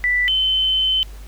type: tone pair in turn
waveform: sine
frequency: 1975.5 / 3063 Hz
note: B6 / G7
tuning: 0 / -41 cents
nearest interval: minor sixth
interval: 759 cents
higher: second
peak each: -15 dBFS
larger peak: neither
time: 0.04-0.28 / 0.28-1.03 s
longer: second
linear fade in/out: 0 ms
effects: added 50 Hz sine -33 dBFS peak until 1.27 s + pink hiss -47 dBFS RMS until 1.27 s